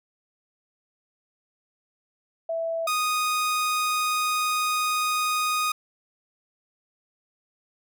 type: tone pair in turn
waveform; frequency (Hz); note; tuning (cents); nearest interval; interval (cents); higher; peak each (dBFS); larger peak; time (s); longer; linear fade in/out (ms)
sine / sawtooth; 659.3 / 1241.1; E5 / D#6; 0 / -5; major seventh; 1095; second; -25 / -19; second; 2.49-2.87 / 2.87-5.72; second; 5
effects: none